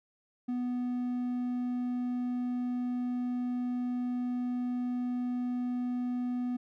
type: tone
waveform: triangle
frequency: 246.9 Hz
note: B3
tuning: in tune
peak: -28 dBFS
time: 0.48-6.57 s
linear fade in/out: 10 ms
effects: none